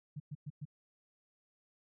sine tone bursts, 147.8 Hz, D3, 11 cents sharp, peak -39 dBFS, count 4, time 0.16-0.654 s, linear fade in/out 10 ms, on 41 ms, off 110 ms, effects none

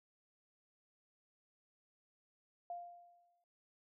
sine tone with exponential decay, 698.5 Hz, F5, in tune, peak -40 dBFS, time 2.7-3.44 s, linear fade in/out 2 ms, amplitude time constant 160 ms, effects noise-tail reverb RT60 0.6 s tail -19 dB re dry

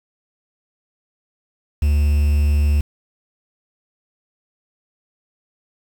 triangle tone with quantisation, 73.42 Hz, D2, in tune, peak -11 dBFS, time 1.82-2.81 s, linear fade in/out 5 ms, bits 6, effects none

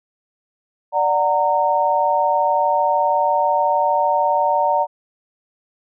sine chord, D augmented, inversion none, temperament equal with one note detuned, 587.3 / 740 / 921.6 Hz, D5 / F#5 / A#5, 0 / 0 / -20 cents, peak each -20 / -20 / -17 dBFS, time 0.92-4.87 s, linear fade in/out 50 ms, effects none

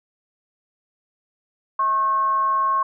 sine tone with frequency modulation, 1085 Hz, C#6, 37 cents flat, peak -17 dBFS, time 1.79-2.83 s, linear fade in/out 5 ms, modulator 446 Hz, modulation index 0.21, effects none

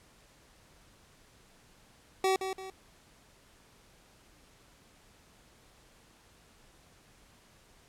25% pulse tone with echo, 380.4 Hz, F#4, 48 cents sharp, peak -21 dBFS, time 2.24-2.36 s, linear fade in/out 2 ms, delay 170 ms, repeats 2, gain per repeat -8 dB, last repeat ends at 2.7 s, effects pink hiss -61 dBFS RMS until 7.88 s + low-pass 11000 Hz 12 dB/octave

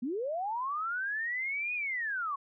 sine linear two-way sweep, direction up then down, 223.2 to 2500 to 1076 Hz, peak -31 dBFS, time 0.02-2.36 s, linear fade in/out 10 ms, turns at 1.74 s, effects none

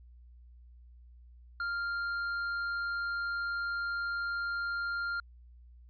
triangle tone with hard clipping, 1396.9 Hz, F6, in tune, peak -33 dBFS, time 1.6-5.2 s, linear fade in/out 2 ms, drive 8 dB, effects added 60 Hz sine -52 dBFS peak until 5.89 s + resampled to 11025 Hz

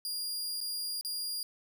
sawtooth tone with dropouts, 4827 Hz, D8, 47 cents sharp, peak -31 dBFS, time 0.05-1.43 s, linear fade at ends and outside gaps 1 ms, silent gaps 0.605-0.612 / 1.011-1.048 s, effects none

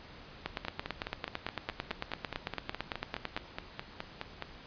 two click trains, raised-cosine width 0.3 ms, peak -20 / -17 dBFS, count 19 / 27, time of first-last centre 0.65-4.424 / 0.46-3.365 s, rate 4.77 / 8.95 Hz, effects pink hiss -51 dBFS RMS until 4.66 s + resampled to 11025 Hz

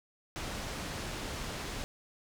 pink low-pass noise, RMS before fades -39 dBFS, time 0.36-1.84 s, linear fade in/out 0 ms, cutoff 7600 Hz, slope 12 dB/octave, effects none

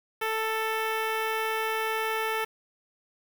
10% pulse tone with notch filter, 441.6 Hz, A4, 6 cents sharp, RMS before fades -29 dBFS, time 0.21-2.45 s, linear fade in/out 10 ms, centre 6900 Hz, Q 0.95, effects 8-bit

